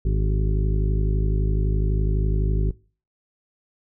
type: harmonic tone with a mistuned harmonic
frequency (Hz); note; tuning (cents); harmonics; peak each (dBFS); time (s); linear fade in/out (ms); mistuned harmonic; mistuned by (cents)
51.91; G#1; 0; 1 / 2 / 3 / 4 / 5 / 6 / 7 / 8; -19 / -26 / -28 / -39 / -38 / -41 / -34 / -40; 0.05-2.71; 5; 7; +53
effects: noise-tail reverb RT60 0.4 s tail -23 dB re dry